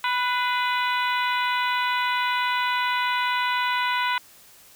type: harmonic tone with a mistuned harmonic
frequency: 493.9 Hz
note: B4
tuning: in tune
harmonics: 2 / 3 / 4 / 5 / 6 / 7 / 8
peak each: -24 / -28 / -30 / -32 / -34 / -35 / -36 dBFS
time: 0.04-4.18 s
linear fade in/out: 2 ms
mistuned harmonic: 4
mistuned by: +43 cents
effects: white hiss -51 dBFS RMS until 4.75 s